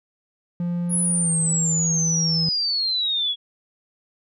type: tone with pitch glide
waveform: triangle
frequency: 174 to 163.29 Hz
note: F3 to E3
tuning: -6 to -16 cents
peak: -20 dBFS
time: 0.6-2.49 s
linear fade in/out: 2 ms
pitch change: -110 cents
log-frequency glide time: 1.17-1.37 s
type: exponential sweep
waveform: sine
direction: down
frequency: 10560 to 3322 Hz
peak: -20 dBFS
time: 0.89-3.36 s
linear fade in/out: 50 ms
effects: none